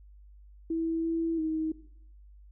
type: tone with pitch steps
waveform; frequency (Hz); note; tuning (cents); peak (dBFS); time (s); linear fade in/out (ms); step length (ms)
sine; 327.5 / 329.7 / 316.3; E4 / E4 / D#4; -11 / 0 / +29; -27; 0.7-1.72; 5; 340
effects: noise-tail reverb RT60 0.7 s tail -17 dB re dry + added 50 Hz sine -50 dBFS peak until 2.51 s